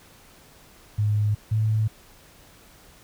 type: tone pair in turn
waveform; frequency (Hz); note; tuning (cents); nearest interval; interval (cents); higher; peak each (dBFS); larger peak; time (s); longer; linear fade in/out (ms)
sine; 105 / 108.93; G#2 / A2; +19 / -17; minor second; 64; second; -19 / -19; neither; 0.98-1.35 / 1.51-1.88; neither; 10
effects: pink hiss -52 dBFS RMS until 3.03 s